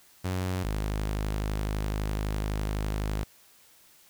sawtooth tone pair in turn, 92.5 / 51.91 Hz, F#2 / G#1, 0 / 0 cents, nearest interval minor seventh, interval 1000 cents, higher first, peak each -24 dBFS, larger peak neither, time 0.24-0.64 / 0.64-3.24 s, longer second, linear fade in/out 10 ms, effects white hiss -58 dBFS RMS until 4.09 s

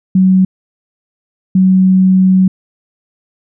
sine tone pair in turn, 187.4 / 187.4 Hz, F#3 / F#3, +22 / +22 cents, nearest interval unison, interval 0 cents, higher neither, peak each -5 dBFS, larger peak neither, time 0.15-0.45 / 1.55-2.48 s, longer second, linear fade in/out 5 ms, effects none

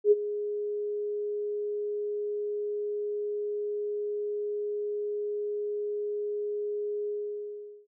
sine tone with ADSR envelope, 415.3 Hz, G#4, in tune, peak -14 dBFS, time 0.04-7.87 s, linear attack 74 ms, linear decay 30 ms, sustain -15 dB, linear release 790 ms, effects none

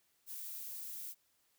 violet noise, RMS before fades -45 dBFS, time 0.26-1.15 s, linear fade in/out 50 ms, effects white hiss -75 dBFS RMS until 1.58 s

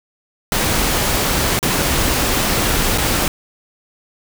pink noise with dropouts, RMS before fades -17 dBFS, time 0.52-3.28 s, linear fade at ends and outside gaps 1 ms, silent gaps 1.591-1.628 / 2.977-2.982 s, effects none

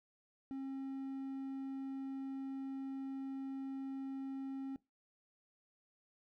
triangle tone, 269.3 Hz, C#4, 50 cents flat, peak -38 dBFS, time 0.51-4.76 s, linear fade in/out 0 ms, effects noise-tail reverb RT60 0.2 s tail -20 dB re dry

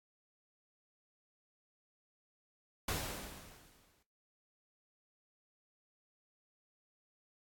pink noise with exponential decay, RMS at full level -35 dBFS, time 2.88-4.03 s, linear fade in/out 5 ms, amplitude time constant 250 ms, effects noise-tail reverb RT60 0.3 s tail -19 dB re dry + AAC 64 kbps

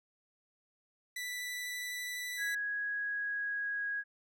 sawtooth tone with vibrato, 1977 Hz, B6, 1 cent sharp, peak -34 dBFS, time 1.16-2.55 s, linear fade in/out 5 ms, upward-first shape sine, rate 12 Hz, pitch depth 8 cents each way
sine tone with pitch glide, 1661.2 to 1650.7 Hz, G#6 to G#6, 0 to -11 cents, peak -33 dBFS, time 2.37-4.04 s, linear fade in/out 50 ms, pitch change -11 cents, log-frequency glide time 2.83-3.75 s
effects none

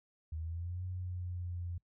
sine linear two-way sweep, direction up then down, 77.78 to 91.7 to 86.8 Hz, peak -37 dBFS, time 0.32-1.78 s, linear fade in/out 5 ms, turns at 0.84 s, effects noise-tail reverb RT60 0.1 s tail -23 dB re dry

